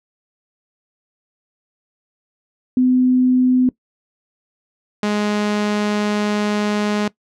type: tone pair in turn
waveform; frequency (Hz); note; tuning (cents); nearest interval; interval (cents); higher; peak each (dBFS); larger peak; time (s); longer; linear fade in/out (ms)
sine / sawtooth; 253.5 / 208.5; B3 / G#3; +45 / +7; minor third; 338; first; -11 / -13; first; 2.77-3.69 / 5.03-7.08; second; 2
effects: noise-tail reverb RT60 0.1 s tail -20 dB re dry + low-pass 6000 Hz 12 dB/octave